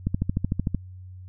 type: click train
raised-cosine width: 5 ms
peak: -11 dBFS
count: 10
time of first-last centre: 0.07-0.747 s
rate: 13.3 Hz
effects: added 92 Hz sine -39 dBFS peak until 1.28 s